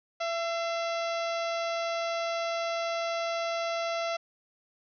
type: harmonic tone with a mistuned harmonic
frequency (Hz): 671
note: E5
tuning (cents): +31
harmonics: 1 / 2 / 3 / 4 / 5 / 6 / 7 / 8 / 9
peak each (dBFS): -30 / -36 / -40 / -42 / -44 / -46 / -47 / -48 / -49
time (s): 0.2-4.17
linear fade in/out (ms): 10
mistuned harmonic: 3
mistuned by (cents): +40
effects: none